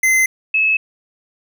square / sine tone pair in turn, 2062 / 2592 Hz, C7 / E7, -26 / -30 cents, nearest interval major third, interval 396 cents, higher second, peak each -12 dBFS, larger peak neither, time 0.03-0.26 / 0.54-0.77 s, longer neither, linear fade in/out 5 ms, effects none

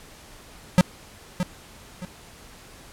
square tone with echo, 181.3 Hz, F#3, 35 cents flat, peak -12 dBFS, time 0.78-0.81 s, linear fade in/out 0 ms, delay 620 ms, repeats 2, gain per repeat -10 dB, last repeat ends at 2.05 s, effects pink hiss -47 dBFS RMS until 2.92 s + low-pass 12000 Hz 12 dB/octave

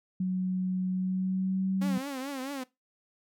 sine tone with pitch glide, 185 to 190.97 Hz, F#3 to G3, 0 to -45 cents, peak -26 dBFS, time 0.2-1.98 s, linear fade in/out 5 ms, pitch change +55 cents, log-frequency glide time 0.91-1.8 s
sawtooth tone with vibrato, 270.5 Hz, C#4, 42 cents flat, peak -30 dBFS, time 1.81-2.64 s, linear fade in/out 10 ms, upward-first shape triangle, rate 4.6 Hz, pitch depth 120 cents each way
effects noise-tail reverb RT60 0.2 s tail -19 dB re dry

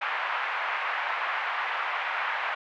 pink band-pass noise, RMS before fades -30 dBFS, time 0.01-2.55 s, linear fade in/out 10 ms, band 840 to 2400 Hz, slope 24 dB/octave, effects none

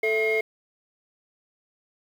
sine tone cluster, 439.4 / 663 / 2145 Hz, A4 / E5 / C7, -2 / +10 / +42 cents, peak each -22 / -29 / -23 dBFS, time 0.03-0.41 s, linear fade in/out 5 ms, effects tanh soft clip ceiling -16 dBFS + 8-bit

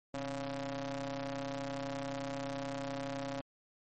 sawtooth ring-modulated tone, 142.6 Hz, C#3, 49 cents sharp, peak -30 dBFS, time 0.14-3.41 s, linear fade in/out 0 ms, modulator 412 Hz, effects MP3 32 kbps

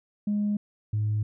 sine tone pair in turn, 207.1 / 106.28 Hz, G#3 / G#2, -5 / +40 cents, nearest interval octave, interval 1155 cents, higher first, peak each -22 dBFS, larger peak neither, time 0.27-0.57 / 0.93-1.23 s, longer neither, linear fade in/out 5 ms, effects tanh soft clip ceiling -20 dBFS

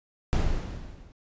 brown noise with level ramp, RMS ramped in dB -21 to -50 dBFS, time 0.33-1.12 s, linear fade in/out 0 ms, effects resampled to 16000 Hz

